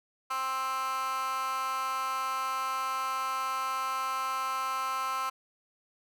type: tone with high-pass filter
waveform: 15% pulse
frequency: 263.3 Hz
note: C4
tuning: 11 cents sharp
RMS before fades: -32 dBFS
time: 0.3-5.3 s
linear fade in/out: 10 ms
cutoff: 1200 Hz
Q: 6.7
effects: none